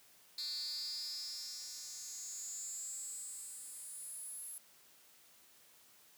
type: tone with high-pass filter sweep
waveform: 10% pulse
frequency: 299 Hz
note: D4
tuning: 31 cents sharp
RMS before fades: -45 dBFS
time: 0.38-4.58 s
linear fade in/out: 2 ms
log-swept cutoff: 4300 to 11000 Hz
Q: 8.5
effects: white hiss -64 dBFS RMS until 6.17 s + high-pass 100 Hz 12 dB/octave